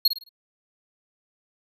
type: tone with echo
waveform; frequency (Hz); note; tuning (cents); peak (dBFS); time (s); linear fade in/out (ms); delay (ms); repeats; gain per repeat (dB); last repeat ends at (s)
square; 4279; C8; +38; -15; 0.05-0.08; 5; 53; 4; -9; 0.292
effects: none